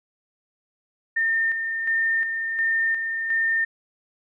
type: tone with tremolo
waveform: sine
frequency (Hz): 1813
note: A#6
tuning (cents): -49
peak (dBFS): -19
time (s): 1.16-3.65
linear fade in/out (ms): 10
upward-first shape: square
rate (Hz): 1.4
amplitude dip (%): 45
effects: none